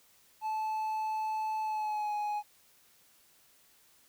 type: tone with pitch glide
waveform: triangle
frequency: 870 to 835.5 Hz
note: A5 to G#5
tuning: -20 to +10 cents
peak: -29 dBFS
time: 0.41-2.43 s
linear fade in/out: 50 ms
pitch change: -70 cents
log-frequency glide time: 1.62-2.14 s
effects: white hiss -64 dBFS RMS until 4.08 s